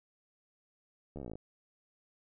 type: slowing click train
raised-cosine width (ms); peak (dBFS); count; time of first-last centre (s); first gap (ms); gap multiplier
2; -30; 13; 1.16-1.355; 13; 1.04
effects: none